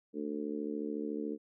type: harmonic tone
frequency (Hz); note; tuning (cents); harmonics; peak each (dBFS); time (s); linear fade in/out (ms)
73.9; D2; +11; 3 / 4 / 5 / 6 / 7; -40 / -38 / -44 / -40 / -52; 0.13-1.38; 50
effects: none